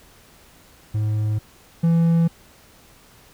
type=tone pair in turn; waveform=triangle; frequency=107 / 166.9 Hz; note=A2 / E3; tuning=-48 / +22 cents; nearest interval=minor sixth; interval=770 cents; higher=second; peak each=-17 / -12 dBFS; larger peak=second; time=0.94-1.39 / 1.83-2.28 s; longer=neither; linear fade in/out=10 ms; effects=pink hiss -51 dBFS RMS until 3.33 s